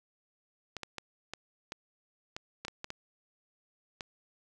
clicks, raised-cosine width 0.2 ms, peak -21 dBFS, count 11, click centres 0.767 / 0.833 / 0.983 / 1.336 / 1.721 / 2.365 / 2.65 / 2.682 / 2.844 / 2.904 / 4.008 s, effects none

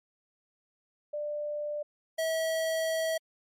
sine / square tone pair in turn, 593 / 646 Hz, D5 / E5, +17 / -35 cents, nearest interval minor second, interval 148 cents, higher second, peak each -31 / -28 dBFS, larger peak second, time 1.13-1.83 / 2.18-3.18 s, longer second, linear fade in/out 10 ms, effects MP3 64 kbps

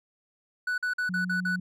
triangle tone bursts, 1483 Hz, F#6, 4 cents sharp, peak -24 dBFS, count 6, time 0.67-1.56 s, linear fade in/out 5 ms, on 110 ms, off 46 ms
sine tone, 181.5 Hz, F#3, 33 cents flat, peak -30 dBFS, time 1.09-1.6 s, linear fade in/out 5 ms
effects none

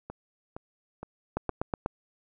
two click trains, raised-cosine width 1 ms, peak -14 / -24 dBFS, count 5 / 4, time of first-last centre 1.37-1.861 / 0.1-1.495 s, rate 8.15 / 2.15 Hz, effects none

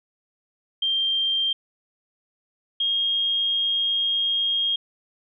sine tone pair in turn, 3174 / 3246 Hz, G7 / G#7, +21 / -40 cents, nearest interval unison, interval 39 cents, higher second, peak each -20 dBFS, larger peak neither, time 0.82-1.53 / 2.8-4.76 s, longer second, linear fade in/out 5 ms, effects none

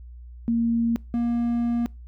sine / triangle tone pair in turn, 231.8 / 236.4 Hz, A#3 / A#3, -10 / +24 cents, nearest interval unison, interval 34 cents, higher second, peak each -19 dBFS, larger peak neither, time 0.48-0.96 / 1.14-1.86 s, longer second, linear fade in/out 0 ms, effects noise-tail reverb RT60 0.3 s tail -25 dB re dry + added 60 Hz sine -39 dBFS peak until 2.07 s

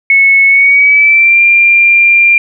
sine tone with pitch glide, 2200 to 2385 Hz, C#7 to D7, -14 to +26 cents, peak -3 dBFS, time 0.1-2.38 s, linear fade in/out 2 ms, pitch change +140 cents, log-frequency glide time 0.47-1.42 s, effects none

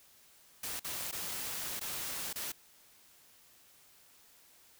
white noise with dropouts, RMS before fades -39 dBFS, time 0.63-2.52 s, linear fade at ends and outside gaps 5 ms, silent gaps 0.796-0.844 / 1.114-1.125 / 1.796-1.811 / 2.33-2.357 s, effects white hiss -62 dBFS RMS until 4.79 s

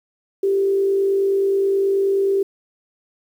sine tone with frequency modulation, 392 Hz, G4, in tune, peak -15 dBFS, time 0.43-2.43 s, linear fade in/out 5 ms, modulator 49.4 Hz, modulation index 0.3, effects 8-bit

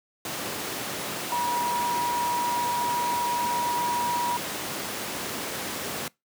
sine tone in noise, 963 Hz, B5, 44 cents flat, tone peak -24 dBFS, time 1.32-4.37 s, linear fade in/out 2 ms, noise pink, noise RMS -31 dBFS, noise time 0.25-6.08 s, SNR +4 dB, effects noise-tail reverb RT60 0.2 s tail -24 dB re dry + high-pass 200 Hz 12 dB/octave

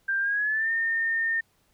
sine tone with pitch glide, 1585 to 1820.7 Hz, G6 to A#6, +19 to -41 cents, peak -23 dBFS, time 0.08-1.41 s, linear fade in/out 10 ms, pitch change +240 cents, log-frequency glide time 0.2-0.71 s, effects pink hiss -67 dBFS RMS until 1.73 s

